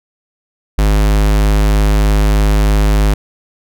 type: tone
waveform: square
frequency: 51.6 Hz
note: G#1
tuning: 10 cents flat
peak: -9 dBFS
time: 0.78-3.14 s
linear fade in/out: 5 ms
effects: none